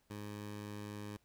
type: tone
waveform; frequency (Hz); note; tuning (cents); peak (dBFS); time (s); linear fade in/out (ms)
15% pulse; 103.83; G#2; 0; -37; 0.1-1.17; 5
effects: pink hiss -75 dBFS RMS until 1.24 s